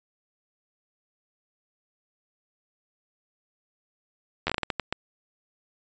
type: slowing click train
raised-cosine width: 0.3 ms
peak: -10 dBFS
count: 10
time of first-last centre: 4.47-4.926 s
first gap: 11 ms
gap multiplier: 1.36
effects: resampled to 16000 Hz